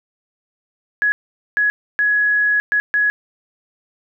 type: tone bursts at uneven times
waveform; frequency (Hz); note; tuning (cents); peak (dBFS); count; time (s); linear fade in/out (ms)
sine; 1679; G#6; +18; -13; 5; 1.02-1.12 / 1.57-1.7 / 1.99-2.6 / 2.72-2.8 / 2.94-3.1; 0
effects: none